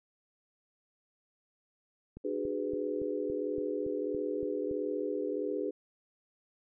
click train, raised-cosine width 3 ms, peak -32 dBFS, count 10, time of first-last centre 2.17-4.712 s, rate 3.54 Hz
sine chord, G# half-diminished seventh, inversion second, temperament just, 299 / 373.8 / 415.3 / 498.4 Hz, D4 / F#4 / G#4 / B4, +31 / +18 / 0 / +16 cents, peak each -37 / -39 / -35 / -37 dBFS, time 2.24-5.71 s, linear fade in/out 10 ms
effects none

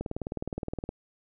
click train, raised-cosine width 2 ms, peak -19 dBFS, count 18, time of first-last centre 0.01-0.891 s, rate 19.3 Hz, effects none

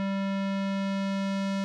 square tone with low-pass filter sweep, 195.6 Hz, G3, 4 cents flat, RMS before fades -29 dBFS, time 0-1.64 s, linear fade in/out 0 ms, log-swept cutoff 2900 to 5500 Hz, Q 0.86, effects none

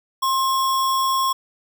sine tone with sample-and-hold, 1062 Hz, C6, 25 cents sharp, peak -17 dBFS, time 0.22-1.33 s, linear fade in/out 10 ms, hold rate 4410 Hz, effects none

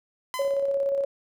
sawtooth tone with exponential decay, 1018 Hz, C6, 48 cents flat, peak -24 dBFS, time 0.34-0.74 s, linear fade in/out 0 ms, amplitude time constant 85 ms
sine tone with tremolo, 554.4 Hz, C#5, in tune, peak -21 dBFS, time 0.39-1.05 s, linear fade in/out 5 ms, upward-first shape square, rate 17 Hz, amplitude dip 30%
effects none

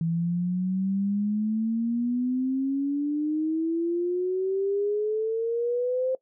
sine exponential sweep, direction up, 163.5 to 523.3 Hz, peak -23 dBFS, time 0.01-6.15 s, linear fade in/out 2 ms, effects noise-tail reverb RT60 0.1 s tail -20 dB re dry

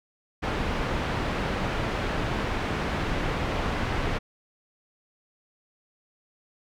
pink low-pass noise, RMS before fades -28 dBFS, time 0.42-4.19 s, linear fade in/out 20 ms, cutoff 2500 Hz, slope 12 dB/octave, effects none

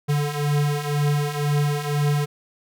square beating tone pair, 144.8 / 146.8 Hz, D3 / D3, -24 / 0 cents, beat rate 2 Hz, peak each -26 / -22 dBFS, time 0.08-2.26 s, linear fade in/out 20 ms, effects none

